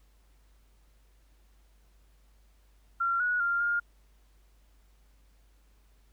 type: tone with pitch steps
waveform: sine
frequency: 1374 / 1461 / 1393 / 1412 Hz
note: F6 / F#6 / F6 / F6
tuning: -29 / -22 / -5 / +19 cents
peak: -25 dBFS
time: 3-3.8 s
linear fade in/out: 10 ms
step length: 200 ms
effects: added 50 Hz sine -59 dBFS peak until 6.12 s + pink hiss -70 dBFS RMS until 6.12 s